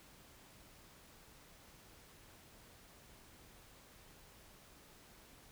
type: silence
effects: pink hiss -61 dBFS RMS until 5.51 s